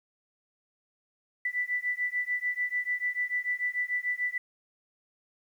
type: beating tone pair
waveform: sine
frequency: 1975.5 / 1982.3 Hz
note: B6 / B6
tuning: 0 / +6 cents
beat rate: 6.8 Hz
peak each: -31 dBFS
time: 1.45-4.38 s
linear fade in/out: 5 ms
effects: 10-bit